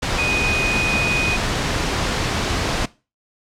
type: tone in noise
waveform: sine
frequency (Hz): 2489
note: D#7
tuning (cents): 0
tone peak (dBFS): -19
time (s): 0.18-1.37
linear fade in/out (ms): 10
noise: pink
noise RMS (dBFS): -21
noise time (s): 0.02-2.86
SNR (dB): -1
effects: noise-tail reverb RT60 0.3 s tail -20 dB re dry + low-pass 6000 Hz 12 dB/octave